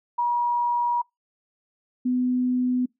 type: tone pair in turn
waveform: sine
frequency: 959 / 250.7 Hz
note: A#5 / B3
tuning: +49 / +26 cents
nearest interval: octave + major seventh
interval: 2323 cents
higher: first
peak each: -20 dBFS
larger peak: neither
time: 0.18-1.02 / 2.05-2.86 s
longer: first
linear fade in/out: 10 ms
effects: noise-tail reverb RT60 0.2 s tail -26 dB re dry